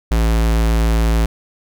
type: tone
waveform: square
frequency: 55.8 Hz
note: A1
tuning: 25 cents sharp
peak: -13 dBFS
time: 0.11-1.26 s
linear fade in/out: 5 ms
effects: none